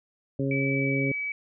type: harmonic tone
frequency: 136.6 Hz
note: C#3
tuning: 25 cents flat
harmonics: 1 / 2 / 3 / 4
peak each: -28 / -28 / -32 / -34 dBFS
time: 0.39-1.12 s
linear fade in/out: 5 ms
type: tone with pitch glide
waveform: sine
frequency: 2300 to 2284 Hz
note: D7 to D7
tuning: -37 to -49 cents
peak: -28 dBFS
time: 0.51-1.32 s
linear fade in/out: 2 ms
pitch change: -12 cents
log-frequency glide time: 0.7-1.04 s
effects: none